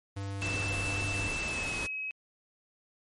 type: tone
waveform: square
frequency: 98.8 Hz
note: G2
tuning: 14 cents sharp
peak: -35 dBFS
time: 0.16-1.29 s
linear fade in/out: 10 ms
type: noise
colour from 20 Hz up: pink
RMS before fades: -37 dBFS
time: 0.41-1.87 s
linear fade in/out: 10 ms
type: tone with pitch glide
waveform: sine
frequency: 2648 to 2550 Hz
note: E7 to D#7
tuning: +7 to +42 cents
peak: -33 dBFS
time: 0.42-2.11 s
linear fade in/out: 0 ms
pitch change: -65 cents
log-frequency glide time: 1.41-1.78 s
effects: MP3 48 kbps